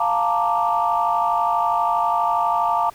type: chord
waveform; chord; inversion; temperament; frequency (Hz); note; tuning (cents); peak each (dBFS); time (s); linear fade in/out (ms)
sine; Bb major seventh; second; equal; 698.5 / 880 / 932.3 / 1174.7; F5 / A5 / Bb5 / D6; 0 / 0 / 0 / 0; -22; 0-2.9; 5
effects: tanh soft clip ceiling -8 dBFS + pink hiss -48 dBFS RMS until 2.94 s